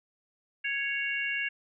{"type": "harmonic tone", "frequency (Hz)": 554.4, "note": "C#5", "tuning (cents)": 0, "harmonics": [3, 4, 5], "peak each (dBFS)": [-33, -33, -33], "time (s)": [0.64, 1.49], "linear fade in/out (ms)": 10, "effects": []}